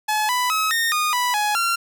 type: tone with pitch steps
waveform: sawtooth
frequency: 854 / 993 / 1281 / 1838 / 1227 / 986 / 838 / 1373 Hz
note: G#5 / B5 / E6 / A#6 / D#6 / B5 / G#5 / F6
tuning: +48 / +9 / -50 / -25 / -25 / -3 / +15 / -30 cents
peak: -15 dBFS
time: 0.08-1.76 s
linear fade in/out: 10 ms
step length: 210 ms
effects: none

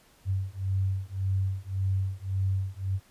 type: beating tone pair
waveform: sine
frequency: 95 / 96.8 Hz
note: F#2 / G2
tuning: +46 / -21 cents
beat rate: 1.8 Hz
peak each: -29 dBFS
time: 0.25-3 s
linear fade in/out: 50 ms
effects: pink hiss -60 dBFS RMS until 3.1 s + resampled to 32000 Hz

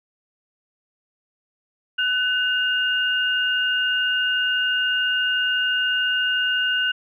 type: tone pair together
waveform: sine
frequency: 1499 / 2830 Hz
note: F#6 / F7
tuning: +22 / +22 cents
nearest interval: major seventh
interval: 1100 cents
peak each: -21 / -22 dBFS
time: 1.98-6.92 s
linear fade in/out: 10 ms
effects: none

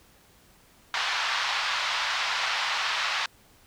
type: band-pass noise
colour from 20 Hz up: pink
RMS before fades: -28 dBFS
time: 0.94-3.26 s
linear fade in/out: 2 ms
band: 910 to 4800 Hz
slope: 24 dB/octave
effects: pink hiss -58 dBFS RMS until 3.66 s

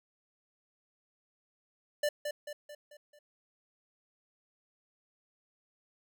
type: tone with echo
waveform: square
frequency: 590 Hz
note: D5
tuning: 8 cents sharp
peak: -28 dBFS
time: 2.03-2.09 s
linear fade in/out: 5 ms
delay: 220 ms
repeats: 5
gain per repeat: -6 dB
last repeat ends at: 3.19 s
effects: none

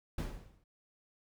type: noise with exponential decay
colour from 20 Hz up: brown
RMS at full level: -32 dBFS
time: 0.18-0.64 s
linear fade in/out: 5 ms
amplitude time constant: 100 ms
effects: none

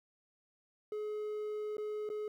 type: tone with dropouts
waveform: triangle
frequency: 423.7 Hz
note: G#4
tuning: 35 cents sharp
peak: -34 dBFS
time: 0.92-2.28 s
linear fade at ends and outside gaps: 2 ms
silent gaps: 1.769-1.781 / 2.091-2.1 s
effects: 12-bit

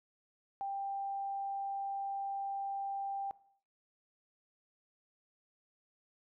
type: tone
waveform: sine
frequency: 790 Hz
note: G5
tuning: 13 cents sharp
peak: -35 dBFS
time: 0.61-3.31 s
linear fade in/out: 0 ms
effects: noise-tail reverb RT60 0.6 s tail -19 dB re dry

